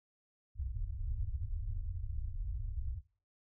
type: low-pass noise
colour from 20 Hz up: pink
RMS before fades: -38 dBFS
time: 0.55-3.01 s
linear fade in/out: 50 ms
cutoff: 110 Hz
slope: 96 dB/octave
effects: noise-tail reverb RT60 0.4 s tail -18 dB re dry